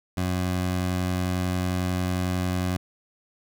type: tone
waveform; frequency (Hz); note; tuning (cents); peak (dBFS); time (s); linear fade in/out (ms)
20% pulse; 91.1; F#2; -26; -19; 0.17-2.77; 5
effects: none